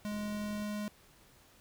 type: tone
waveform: square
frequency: 208.8 Hz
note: G#3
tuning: 10 cents sharp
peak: -36 dBFS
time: 0.05-0.88 s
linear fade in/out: 0 ms
type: click train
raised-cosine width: 3 ms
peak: -40 dBFS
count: 23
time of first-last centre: 0.12-0.621 s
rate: 43.9 Hz
effects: pink hiss -62 dBFS RMS until 1.6 s